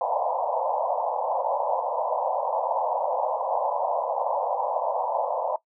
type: band-pass noise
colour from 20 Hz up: white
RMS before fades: -26 dBFS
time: 0.01-5.56 s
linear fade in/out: 2 ms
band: 510 to 990 Hz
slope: 96 dB/octave
effects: noise-tail reverb RT60 0.1 s tail -18 dB re dry